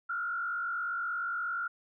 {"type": "tone with frequency modulation", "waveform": "sine", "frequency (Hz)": 1396.9, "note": "F6", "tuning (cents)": 0, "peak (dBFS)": -31, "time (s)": [0.09, 1.68], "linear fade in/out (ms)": 10, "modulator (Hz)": 48.6, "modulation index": 1.1, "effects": []}